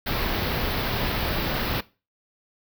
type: band-stop noise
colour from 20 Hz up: pink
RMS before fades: -26 dBFS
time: 0.06-1.81 s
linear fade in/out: 10 ms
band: 5000 to 13000 Hz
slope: 48 dB/octave
effects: noise-tail reverb RT60 0.3 s tail -19 dB re dry